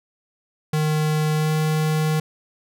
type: tone with pitch glide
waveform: square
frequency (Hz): 153.9 to 155.42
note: D#3 to D#3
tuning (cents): -19 to -2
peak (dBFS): -19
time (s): 0.73-2.2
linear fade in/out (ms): 5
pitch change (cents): +17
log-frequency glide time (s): 1.35-1.51
effects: none